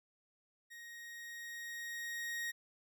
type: tone with level ramp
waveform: 40% pulse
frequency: 1876 Hz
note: A#6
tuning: 11 cents sharp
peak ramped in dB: -49 to -36 dBFS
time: 0.7-2.52 s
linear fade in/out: 20 ms
effects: none